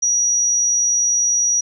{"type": "tone", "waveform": "sine", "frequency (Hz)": 5790, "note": "F#8", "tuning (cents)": -38, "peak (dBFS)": -14, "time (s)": [0.02, 1.61], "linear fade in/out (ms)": 10, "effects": []}